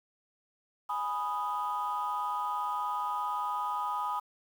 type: chord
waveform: sine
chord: G# minor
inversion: none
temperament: equal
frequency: 830.6 / 987.8 / 1244.5 Hz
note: G#5 / B5 / D#6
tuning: 0 / 0 / 0 cents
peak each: -35 / -33 / -33 dBFS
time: 0.89-4.2 s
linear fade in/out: 10 ms
effects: tanh soft clip ceiling -24 dBFS + 9-bit